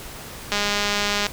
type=click train; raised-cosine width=0.2 ms; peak=-5 dBFS; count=154; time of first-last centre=0.52-1.266 s; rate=205 Hz; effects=pink hiss -37 dBFS RMS until 1.32 s